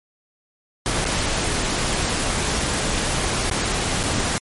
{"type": "noise with dropouts", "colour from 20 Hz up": "pink", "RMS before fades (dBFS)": -22, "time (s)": [0.86, 4.38], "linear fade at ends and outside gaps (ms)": 0, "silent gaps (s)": [[1.044, 1.051], [3.498, 3.512], [4.031, 4.037]], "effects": ["MP3 48 kbps"]}